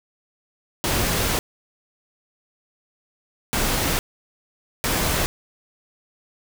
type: noise bursts at uneven times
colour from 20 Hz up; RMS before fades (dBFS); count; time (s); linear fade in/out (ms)
pink; -22; 3; 0.84-1.39 / 3.53-3.99 / 4.84-5.26; 0
effects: none